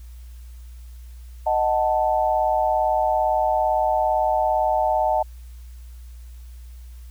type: chord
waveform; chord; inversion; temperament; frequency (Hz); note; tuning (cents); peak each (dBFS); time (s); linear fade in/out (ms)
sine; D# diminished; none; equal; 622.3 / 740 / 880; D#5 / F#5 / A5; 0 / 0 / 0; -22; 1.46-5.23; 10
effects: added 60 Hz sine -37 dBFS peak until 7.1 s + white hiss -57 dBFS RMS until 7.1 s